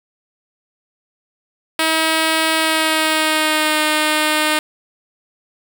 5% pulse tone with pitch glide, 320 to 306.8 Hz, D#4 to D#4, +49 to -24 cents, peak -3 dBFS, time 1.79-4.59 s, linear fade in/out 2 ms, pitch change -73 cents, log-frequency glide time 2.56-3.81 s, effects none

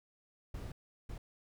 brown noise bursts at uneven times, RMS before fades -43 dBFS, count 2, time 0.54-0.72 / 1.09-1.18 s, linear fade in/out 5 ms, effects none

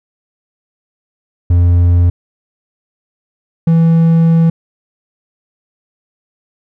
triangle tone pair in turn, 87.31 / 164.82 Hz, F2 / E3, 0 / 0 cents, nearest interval major seventh, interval 1100 cents, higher second, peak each -4 dBFS, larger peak neither, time 1.5-2.1 / 3.67-4.5 s, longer second, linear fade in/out 5 ms, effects none

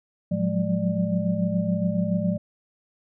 sine tone cluster, 110.3 / 178.5 / 185.6 / 208.8 / 591 Hz, A2 / F3 / F#3 / G#3 / D5, +5 / +38 / +6 / +10 / +11 cents, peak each -32 / -24 / -29 / -28 / -31 dBFS, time 0.31-2.38 s, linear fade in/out 10 ms, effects none

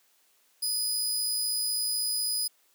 20% pulse tone, 4978 Hz, D#8, in tune, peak -21 dBFS, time 0.62-2.48 s, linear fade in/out 10 ms, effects white hiss -66 dBFS RMS until 2.74 s + high-pass 300 Hz 12 dB/octave

